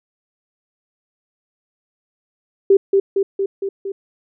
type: tone with echo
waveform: sine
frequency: 392.3 Hz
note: G4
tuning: 1 cent sharp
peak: -7 dBFS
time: 2.7-2.77 s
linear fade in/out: 5 ms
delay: 230 ms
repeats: 5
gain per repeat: -3 dB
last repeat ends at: 3.92 s
effects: none